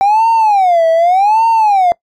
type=tone with vibrato; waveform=triangle; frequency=772 Hz; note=G5; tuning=27 cents flat; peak=-4 dBFS; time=0.01-1.92 s; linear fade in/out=0 ms; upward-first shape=sine; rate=0.85 Hz; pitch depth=290 cents each way; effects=noise-tail reverb RT60 0.1 s tail -24 dB re dry + tanh soft clip ceiling -2 dBFS